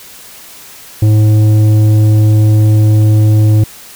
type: tone with tanh clipping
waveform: sine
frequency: 107.1 Hz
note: A2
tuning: 46 cents flat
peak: -6 dBFS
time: 1.02-3.64 s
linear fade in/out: 5 ms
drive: 9 dB
effects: white hiss -34 dBFS RMS until 3.95 s